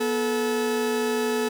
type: tone pair together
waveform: 40% pulse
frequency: 243.1 / 433.1 Hz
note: B3 / A4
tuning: -27 / -27 cents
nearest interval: minor seventh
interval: 1000 cents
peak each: -27 / -23 dBFS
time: 0-1.49 s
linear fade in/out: 10 ms
effects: none